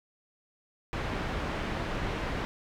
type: low-pass noise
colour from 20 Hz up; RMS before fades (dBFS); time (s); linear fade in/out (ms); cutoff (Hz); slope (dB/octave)
pink; -33; 0.93-2.45; 0; 2500; 12
effects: none